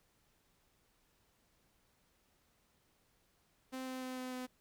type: tone with pitch steps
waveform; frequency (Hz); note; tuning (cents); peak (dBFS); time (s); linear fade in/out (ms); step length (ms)
sawtooth; 259.8 / 258.2 / 256.5 / 254.9 / 253.3; C4 / C4 / C4 / C4 / B3; -12 / -23 / -34 / -45 / +44; -37; 3.72-4.47; 20; 150
effects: pink hiss -74 dBFS RMS until 4.6 s